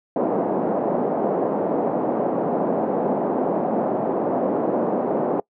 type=band-pass noise; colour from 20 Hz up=white; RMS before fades=-22 dBFS; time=0.16-5.4 s; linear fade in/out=2 ms; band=190 to 710 Hz; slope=24 dB/octave; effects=noise-tail reverb RT60 0.1 s tail -24 dB re dry